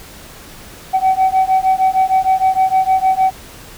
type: beating tone pair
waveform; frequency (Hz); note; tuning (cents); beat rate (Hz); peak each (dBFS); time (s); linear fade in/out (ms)
sine; 755 / 761.5; F#5 / F#5; +35 / +50; 6.5; -12; 0.93-3.31; 20
effects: tanh soft clip ceiling -7 dBFS + pink hiss -37 dBFS RMS until 3.77 s